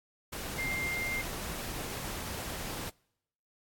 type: tone in noise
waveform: sine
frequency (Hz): 2100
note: C7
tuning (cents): +6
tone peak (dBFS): -32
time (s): 0.58-1.22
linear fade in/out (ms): 10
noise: pink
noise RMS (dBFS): -39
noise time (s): 0.32-2.9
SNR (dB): +4
effects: noise-tail reverb RT60 0.8 s tail -26 dB re dry + AAC 64 kbps